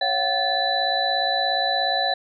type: tone cluster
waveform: sine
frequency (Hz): 553 / 696 / 753 / 1739 / 3980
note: C#5 / F5 / F#5 / A6 / B7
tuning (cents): -4 / -6 / +30 / -21 / +13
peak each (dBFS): -29 / -27 / -25 / -27 / -24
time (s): 0.01-2.14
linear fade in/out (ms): 5
effects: none